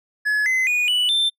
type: tone with pitch steps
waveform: triangle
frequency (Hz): 1700 / 2045 / 2460 / 2960 / 3561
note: G#6 / C7 / D#7 / F#7 / A7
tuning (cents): +40 / -40 / -20 / 0 / +20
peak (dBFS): -15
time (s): 0.25-1.3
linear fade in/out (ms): 20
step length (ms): 210
effects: noise-tail reverb RT60 0.1 s tail -26 dB re dry